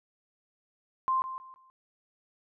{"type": "tone with echo", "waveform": "sine", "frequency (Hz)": 1046.5, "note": "C6", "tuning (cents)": 0, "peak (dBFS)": -24, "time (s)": [1.08, 1.22], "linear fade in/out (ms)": 0, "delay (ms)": 160, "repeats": 3, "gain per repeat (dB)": -11, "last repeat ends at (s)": 1.7, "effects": []}